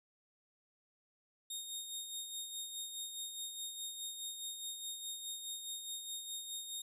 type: tone with tremolo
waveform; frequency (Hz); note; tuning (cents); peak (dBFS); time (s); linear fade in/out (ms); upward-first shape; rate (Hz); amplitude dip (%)
20% pulse; 3704; A#7; -12; -34; 1.5-6.82; 5; sine; 4.8; 50
effects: none